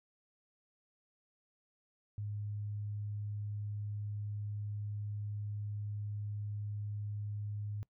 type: tone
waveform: sine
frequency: 103.83 Hz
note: G#2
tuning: in tune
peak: -37 dBFS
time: 2.18-7.83 s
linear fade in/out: 0 ms
effects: noise-tail reverb RT60 0.1 s tail -22 dB re dry